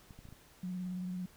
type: clicks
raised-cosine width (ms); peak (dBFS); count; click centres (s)
5; -39; 5; 0.108 / 0.19 / 0.254 / 0.288 / 0.326
type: tone with vibrato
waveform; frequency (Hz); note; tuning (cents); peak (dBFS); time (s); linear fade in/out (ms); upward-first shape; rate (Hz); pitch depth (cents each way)
sine; 182; F#3; -28; -36; 0.63-1.26; 5; sine; 18; 28
effects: pink hiss -61 dBFS RMS until 1.36 s